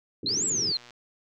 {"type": "band-pass noise", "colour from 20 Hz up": "white", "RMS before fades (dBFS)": -38, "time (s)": [0.23, 0.72], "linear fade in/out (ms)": 2, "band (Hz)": [100, 460], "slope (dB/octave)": 96}
{"type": "exponential two-way sweep", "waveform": "sine", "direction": "up then down", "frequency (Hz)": [3951, 7902, 4080], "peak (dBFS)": -24, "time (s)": [0.26, 0.77], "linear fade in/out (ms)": 2, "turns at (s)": 0.45}
{"type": "click train", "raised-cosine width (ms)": 0.2, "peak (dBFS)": -31, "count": 75, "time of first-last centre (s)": [0.29, 0.907], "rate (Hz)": 120}
{"effects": []}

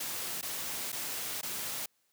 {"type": "noise with dropouts", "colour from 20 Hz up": "white", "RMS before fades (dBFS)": -37, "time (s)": [0, 1.86], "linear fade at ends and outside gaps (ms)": 5, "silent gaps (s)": [[0.413, 0.427], [0.92, 0.926], [1.413, 1.429]], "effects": ["white hiss -74 dBFS RMS until 2.12 s", "high-pass 100 Hz 12 dB/octave"]}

